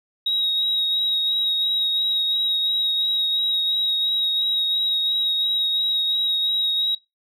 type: tone with vibrato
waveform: sine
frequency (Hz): 3800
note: A#7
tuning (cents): +33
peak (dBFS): -18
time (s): 0.26-6.95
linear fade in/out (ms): 5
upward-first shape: sine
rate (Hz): 2.9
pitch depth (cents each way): 17
effects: noise-tail reverb RT60 0.2 s tail -19 dB re dry + tanh soft clip ceiling -14 dBFS